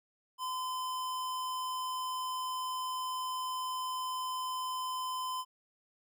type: tone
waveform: square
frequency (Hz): 1022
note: C6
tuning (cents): -41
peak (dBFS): -35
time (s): 0.38-5.45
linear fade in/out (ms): 50
effects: none